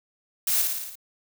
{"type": "noise with echo", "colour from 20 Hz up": "blue", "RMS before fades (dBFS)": -24, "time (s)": [0.47, 0.62], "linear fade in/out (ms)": 5, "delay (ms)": 56, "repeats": 6, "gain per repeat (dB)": -3, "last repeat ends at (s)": 0.956, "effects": []}